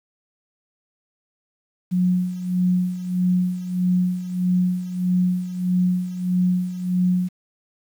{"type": "tone with tremolo", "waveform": "sine", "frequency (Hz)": 181.1, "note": "F#3", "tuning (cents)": -37, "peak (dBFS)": -15, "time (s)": [1.91, 7.29], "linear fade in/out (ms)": 20, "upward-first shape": "sine", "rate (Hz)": 1.6, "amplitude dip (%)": 75, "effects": ["8-bit"]}